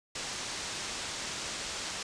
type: low-pass noise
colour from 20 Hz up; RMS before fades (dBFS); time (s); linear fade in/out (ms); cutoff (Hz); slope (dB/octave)
white; -38; 0.15-2.03; 5; 7400; 24
effects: resampled to 22050 Hz